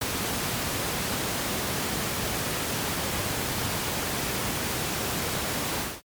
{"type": "noise with ADSR envelope", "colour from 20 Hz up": "pink", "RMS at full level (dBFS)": -25, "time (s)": [0.01, 6.02], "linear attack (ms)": 10, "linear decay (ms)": 5, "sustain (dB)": -3, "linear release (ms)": 210, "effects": ["high-pass 80 Hz 12 dB/octave", "MP3 96 kbps"]}